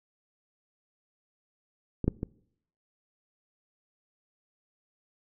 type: clicks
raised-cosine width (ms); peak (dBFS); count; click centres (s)
3; -17 / -10 / -18; 3; 2.043 / 2.08 / 2.231
effects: noise-tail reverb RT60 0.7 s tail -22 dB re dry